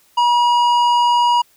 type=tone with tanh clipping; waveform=sine; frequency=961 Hz; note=B5; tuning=48 cents flat; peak=-13 dBFS; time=0.17-1.42 s; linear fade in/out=10 ms; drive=11 dB; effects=white hiss -55 dBFS RMS until 1.56 s